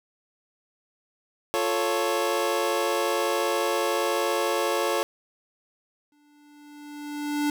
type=chord; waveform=25% pulse; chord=F augmented; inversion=none; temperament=equal; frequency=349.2 / 440 / 554.4 Hz; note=F4 / A4 / C#5; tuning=0 / 0 / 0 cents; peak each=-25 / -24 / -23 dBFS; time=1.54-5.03 s; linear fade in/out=0 ms
type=tone with exponential growth; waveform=square; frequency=293.7 Hz; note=D4; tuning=in tune; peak=-22 dBFS; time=6.12-7.5 s; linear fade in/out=2 ms; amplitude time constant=300 ms
effects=none